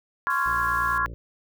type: chord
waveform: sine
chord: Db major seventh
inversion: third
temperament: just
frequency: 1039.4 / 1108.7 / 1385.9 / 1663.1 Hz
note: C6 / Db6 / F6 / Ab6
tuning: -12 / 0 / -14 / +2 cents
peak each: -27 dBFS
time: 0.27-1.06 s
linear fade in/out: 0 ms
type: noise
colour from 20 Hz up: white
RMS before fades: -46 dBFS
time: 0.3-0.98 s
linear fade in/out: 2 ms
type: harmonic tone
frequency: 57.9 Hz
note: A#1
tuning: 11 cents flat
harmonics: 1 / 2 / 3 / 5 / 6 / 7 / 8 / 9 / 10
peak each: -36 / -42 / -46 / -50 / -52 / -53 / -54 / -55 / -56 dBFS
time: 0.46-1.14 s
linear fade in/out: 0 ms
effects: none